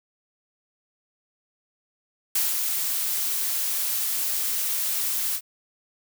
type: noise with ADSR envelope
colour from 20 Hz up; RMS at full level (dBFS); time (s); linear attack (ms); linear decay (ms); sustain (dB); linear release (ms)
blue; -22; 2.35-5.41; 6; 170; -4; 63
effects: none